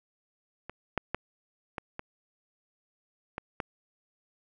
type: clicks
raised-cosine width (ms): 0.5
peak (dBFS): -24 / -12 / -14 / -19 / -21 / -19 / -16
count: 7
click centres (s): 0.696 / 0.977 / 1.146 / 1.782 / 1.994 / 3.381 / 3.602
effects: none